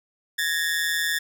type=ring-modulated tone; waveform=sawtooth; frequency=1760 Hz; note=A6; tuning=in tune; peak=-16 dBFS; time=0.38-1.19 s; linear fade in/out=10 ms; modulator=80.4 Hz; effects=none